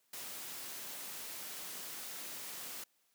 white noise, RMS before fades -45 dBFS, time 0.13-2.84 s, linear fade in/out 5 ms, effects white hiss -75 dBFS RMS until 3.14 s + high-pass 150 Hz 12 dB/octave

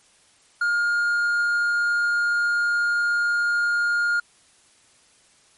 triangle tone, 1417 Hz, F6, 25 cents sharp, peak -17 dBFS, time 0.61-4.2 s, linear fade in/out 5 ms, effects white hiss -57 dBFS RMS until 5.57 s + MP3 48 kbps

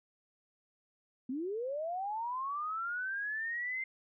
sine linear sweep, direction up, 241.6 to 2098 Hz, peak -34 dBFS, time 1.29-3.84 s, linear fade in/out 5 ms, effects none

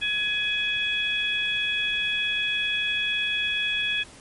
harmonic tone, 840 Hz, G#5, 19 cents sharp, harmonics 2 / 3 / 4, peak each -30 / -26 / -27 dBFS, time 0.01-4.04 s, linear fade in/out 20 ms, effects pink hiss -47 dBFS RMS until 4.2 s + MP3 48 kbps

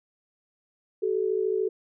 sine tone pair together, 379.9 / 433.5 Hz, F#4 / A4, +46 / -26 cents, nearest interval major second, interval 228 cents, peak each -26 dBFS, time 1.02-1.69 s, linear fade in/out 10 ms, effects none

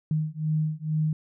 sine beating tone pair, 154.1 / 156.3 Hz, D#3 / D#3, -16 / +8 cents, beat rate 2.2 Hz, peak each -27 dBFS, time 0.11-1.13 s, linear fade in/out 2 ms, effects none

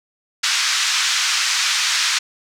white band-pass noise, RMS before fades -19 dBFS, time 0.43-2.19 s, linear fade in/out 10 ms, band 1200 to 6300 Hz, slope 24 dB/octave, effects none

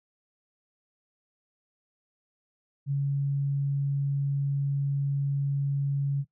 sine tone, 140 Hz, C#3, 18 cents sharp, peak -24 dBFS, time 2.86-6.25 s, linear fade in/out 50 ms, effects noise-tail reverb RT60 0.1 s tail -19 dB re dry

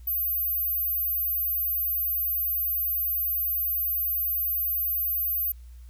sine tone, 14390 Hz, A9, 38 cents sharp, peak -24 dBFS, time 0.07-5.52 s, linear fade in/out 5 ms, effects added 60 Hz sine -42 dBFS peak until 5.89 s + white hiss -64 dBFS RMS until 5.89 s

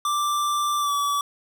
square tone with pitch glide, 1177 to 1147.5 Hz, D6 to D6, +3 to -40 cents, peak -22 dBFS, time 0.05-1.21 s, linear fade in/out 2 ms, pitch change -43 cents, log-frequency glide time 0.79-0.92 s, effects none

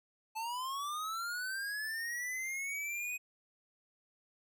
square linear sweep, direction up, 868 to 2510 Hz, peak -37 dBFS, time 0.35-3.18 s, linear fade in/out 20 ms, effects none

